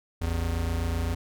square tone pair together, 55.66 / 83.4 Hz, A1 / E2, +21 / +21 cents, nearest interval perfect fifth, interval 700 cents, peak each -31 / -28 dBFS, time 0.21-1.15 s, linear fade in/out 10 ms, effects none

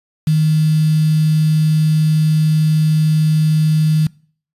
sine tone with quantisation, 155.56 Hz, D#3, in tune, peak -10 dBFS, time 0.27-4.07 s, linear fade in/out 5 ms, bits 5, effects noise-tail reverb RT60 0.5 s tail -24 dB re dry + resampled to 32000 Hz

